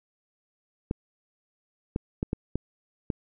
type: clicks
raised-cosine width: 3 ms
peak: -14 dBFS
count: 6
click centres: 0.911 / 1.961 / 2.229 / 2.331 / 2.556 / 3.102 s
effects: none